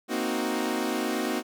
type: chord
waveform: sawtooth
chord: C half-diminished seventh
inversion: third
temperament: equal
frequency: 233.1 / 261.6 / 311.1 / 370 Hz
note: Bb3 / C4 / Eb4 / Gb4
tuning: 0 / 0 / 0 / 0 cents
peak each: -28 dBFS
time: 0.08-1.43 s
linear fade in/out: 50 ms
effects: none